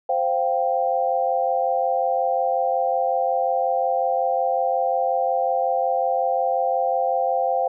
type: chord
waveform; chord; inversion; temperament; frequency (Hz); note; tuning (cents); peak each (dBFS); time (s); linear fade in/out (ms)
sine; C suspended fourth; none; equal; 523.3 / 698.5 / 784; C5 / F5 / G5; 0 / 0 / 0; -23 / -23 / -23; 0.09-7.68; 5
effects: none